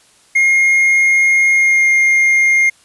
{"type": "tone with pitch glide", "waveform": "triangle", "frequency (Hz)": [2138, 2123], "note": ["C7", "C7"], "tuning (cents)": [37, 25], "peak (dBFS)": -7, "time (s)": [0.35, 2.7], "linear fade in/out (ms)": 10, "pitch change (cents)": -12, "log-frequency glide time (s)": [1.52, 1.89], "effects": ["white hiss -50 dBFS RMS until 2.84 s", "resampled to 24000 Hz"]}